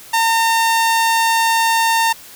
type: tone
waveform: sawtooth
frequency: 910 Hz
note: A#5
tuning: 42 cents flat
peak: -9 dBFS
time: 0.13-2.13 s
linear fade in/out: 10 ms
effects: white hiss -39 dBFS RMS until 2.35 s